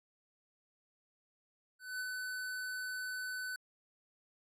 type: tone with ADSR envelope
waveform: square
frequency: 1506 Hz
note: F#6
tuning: 30 cents sharp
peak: -37 dBFS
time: 1.79-3.56 s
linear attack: 210 ms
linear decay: 35 ms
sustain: -2 dB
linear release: 3 ms
effects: AAC 48 kbps